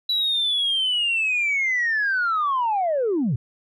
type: linear sweep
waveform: sine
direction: down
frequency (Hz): 3951 to 101.5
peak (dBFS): -18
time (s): 0.09-3.36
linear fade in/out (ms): 5
effects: tanh soft clip ceiling -16 dBFS